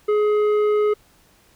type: tone with tanh clipping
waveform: sine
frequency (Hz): 420.5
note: G#4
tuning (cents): +22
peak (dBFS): -17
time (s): 0.08-0.94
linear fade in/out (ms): 10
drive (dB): 9
effects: pink hiss -56 dBFS RMS until 1.55 s